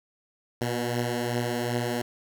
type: beating tone pair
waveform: 10% pulse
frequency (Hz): 119.9 / 122.5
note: A#2 / B2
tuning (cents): +49 / -14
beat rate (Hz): 2.6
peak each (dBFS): -19 / -25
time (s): 0.61-2.02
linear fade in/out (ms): 5
effects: none